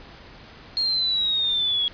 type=exponential sweep; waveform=sine; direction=down; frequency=4266 to 3322 Hz; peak=-20 dBFS; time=0.77-1.88 s; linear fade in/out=0 ms; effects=pink hiss -45 dBFS RMS until 1.93 s + resampled to 11025 Hz